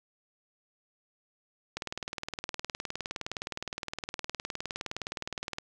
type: click train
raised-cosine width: 0.2 ms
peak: -17 dBFS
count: 75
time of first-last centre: 1.77-5.584 s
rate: 19.4 Hz
effects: none